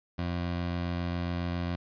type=tone; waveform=20% pulse; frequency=87.31 Hz; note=F2; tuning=in tune; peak=-25 dBFS; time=0.18-1.76 s; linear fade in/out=10 ms; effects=resampled to 11025 Hz + 11-bit